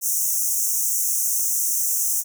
pink high-pass noise, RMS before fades -22 dBFS, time 0.01-2.24 s, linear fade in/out 50 ms, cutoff 5800 Hz, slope 96 dB/octave, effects none

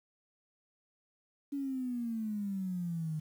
sine exponential sweep, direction down, 285.3 to 152.7 Hz, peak -33 dBFS, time 1.52-3.2 s, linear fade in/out 10 ms, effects 10-bit

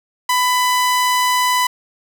sawtooth tone, 998 Hz, B5, 18 cents sharp, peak -10 dBFS, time 0.29-1.67 s, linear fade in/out 5 ms, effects none

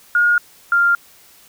sine tone pair in turn, 1430 / 1395.7 Hz, F6 / F6, +41 / -2 cents, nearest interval unison, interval 43 cents, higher first, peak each -11 dBFS, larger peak neither, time 0.15-0.38 / 0.72-0.95 s, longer neither, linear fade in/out 2 ms, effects white hiss -48 dBFS RMS until 1.48 s

